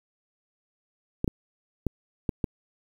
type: clicks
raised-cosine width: 3 ms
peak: -12 dBFS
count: 5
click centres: 1.244 / 1.278 / 1.867 / 2.292 / 2.442 s
effects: 8-bit